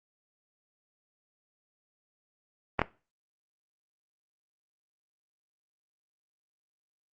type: clicks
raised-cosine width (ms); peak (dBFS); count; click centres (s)
0.5; -9; 2; 2.793 / 2.817
effects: noise-tail reverb RT60 0.3 s tail -17 dB re dry + Opus 24 kbps